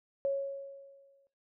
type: tone with exponential decay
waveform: sine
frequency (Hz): 552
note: C#5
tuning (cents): -7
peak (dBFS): -26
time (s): 0.25-1.27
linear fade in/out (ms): 0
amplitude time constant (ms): 220
effects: noise-tail reverb RT60 0.3 s tail -17 dB re dry